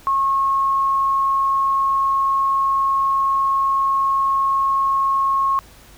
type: tone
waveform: sine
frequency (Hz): 1088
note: C#6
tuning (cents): -33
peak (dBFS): -15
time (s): 0.07-5.59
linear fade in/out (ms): 0
effects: added 50 Hz sine -47 dBFS peak until 5.97 s + pink hiss -47 dBFS RMS until 5.97 s